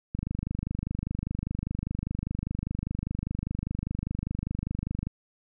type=click train; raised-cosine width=5 ms; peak=-18 dBFS; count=124; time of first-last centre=0.15-5.07 s; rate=25 Hz; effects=none